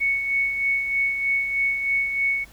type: tone with tremolo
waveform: sine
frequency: 2217 Hz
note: C#7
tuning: in tune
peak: -18 dBFS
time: 0-2.45 s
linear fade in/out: 20 ms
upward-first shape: sine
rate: 3.2 Hz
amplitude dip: 50%
effects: added 50 Hz sine -50 dBFS peak until 2.52 s + pink hiss -51 dBFS RMS until 2.52 s